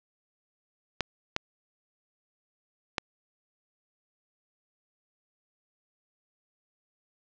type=clicks; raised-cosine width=0.2 ms; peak=-9 dBFS; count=3; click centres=1.007 / 1.364 / 2.982 s; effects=low-pass 5000 Hz 12 dB/octave